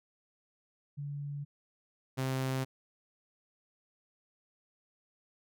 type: tone pair in turn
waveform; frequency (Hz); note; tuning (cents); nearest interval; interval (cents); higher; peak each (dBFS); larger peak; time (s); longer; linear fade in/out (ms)
sine / sawtooth; 143.5 / 131.65; D3 / C3; -40 / +11; minor second; 149; first; -36 / -27; second; 0.97-1.45 / 2.17-2.65; neither; 20
effects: none